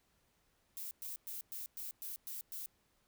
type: noise bursts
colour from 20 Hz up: violet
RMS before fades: -44 dBFS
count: 8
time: 0.77-2.66 s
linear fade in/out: 0 ms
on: 140 ms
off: 110 ms
effects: pink hiss -75 dBFS RMS until 3.07 s